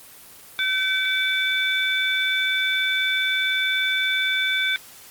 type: tone cluster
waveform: sine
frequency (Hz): 1531 / 2292 / 3516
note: G6 / D7 / A7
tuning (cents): -41 / -43 / -2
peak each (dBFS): -24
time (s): 0.59-4.76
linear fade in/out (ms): 0
effects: white hiss -45 dBFS RMS until 5.1 s + Opus 24 kbps